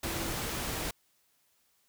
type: tone in noise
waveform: sine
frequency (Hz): 333.2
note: E4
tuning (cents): +19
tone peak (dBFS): -40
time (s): 0.04-0.33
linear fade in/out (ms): 5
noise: pink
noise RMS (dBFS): -35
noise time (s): 0.03-0.91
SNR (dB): -8
effects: white hiss -71 dBFS RMS until 1.88 s